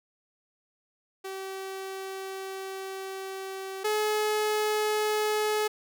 sawtooth tone pair in turn, 384 / 425.7 Hz, G4 / G#4, -36 / +43 cents, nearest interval major second, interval 179 cents, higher second, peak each -31 / -21 dBFS, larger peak second, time 1.24-3.84 / 3.84-5.68 s, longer first, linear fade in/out 10 ms, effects none

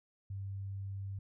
sine tone, 98 Hz, G2, in tune, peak -38 dBFS, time 0.3-1.19 s, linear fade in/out 5 ms, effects none

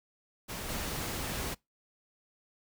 pink noise with level steps, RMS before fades -39 / -36 dBFS, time 0.48-1.55 s, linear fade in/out 20 ms, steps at 0.69 s, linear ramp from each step 2 ms, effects noise-tail reverb RT60 0.2 s tail -25 dB re dry

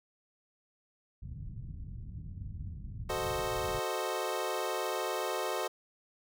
white low-pass noise, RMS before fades -42 dBFS, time 1.22-3.8 s, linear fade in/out 10 ms, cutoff 140 Hz, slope 24 dB/octave
25% pulse chord, F# diminished seventh, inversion none, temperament equal, 370 / 440 / 523.3 / 622.3 Hz, F#4 / A4 / C5 / Eb5, 0 / 0 / 0 / 0 cents, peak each -34 dBFS, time 3.09-5.68 s, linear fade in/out 10 ms
effects none

